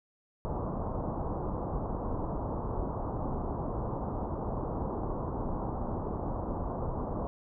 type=low-pass noise; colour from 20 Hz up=pink; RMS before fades=-34 dBFS; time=0.45-7.27 s; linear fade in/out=0 ms; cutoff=1100 Hz; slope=48 dB/octave; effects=none